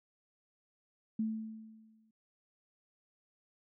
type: tone with exponential decay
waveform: sine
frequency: 220 Hz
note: A3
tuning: in tune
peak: -29 dBFS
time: 1.19-2.11 s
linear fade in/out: 5 ms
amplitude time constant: 200 ms
effects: none